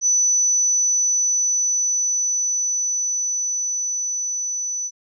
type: tone with level ramp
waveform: sine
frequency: 5980 Hz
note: F#8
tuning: 17 cents sharp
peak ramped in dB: -14 to -23 dBFS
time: 0.01-4.91 s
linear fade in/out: 50 ms
effects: none